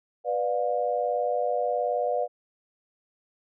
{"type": "chord", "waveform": "sine", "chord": "B diminished", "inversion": "none", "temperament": "just", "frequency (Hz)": [493.9, 592.7, 711.2], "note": ["B4", "D5", "F5"], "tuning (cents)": [0, 16, 31], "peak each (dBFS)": -28, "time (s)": [0.24, 2.28], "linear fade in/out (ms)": 50, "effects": []}